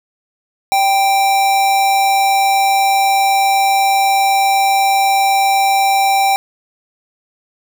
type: tone with amplitude modulation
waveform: square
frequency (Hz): 784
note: G5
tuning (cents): 0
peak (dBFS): -10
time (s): 0.72-6.36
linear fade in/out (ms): 0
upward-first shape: sine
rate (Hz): 205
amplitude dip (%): 25
effects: none